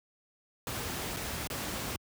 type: noise with dropouts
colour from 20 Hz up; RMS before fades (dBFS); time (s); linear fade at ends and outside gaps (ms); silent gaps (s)
pink; -36; 0.67-1.96; 1; 1.164-1.168 / 1.473-1.501
effects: high-pass 60 Hz 12 dB/octave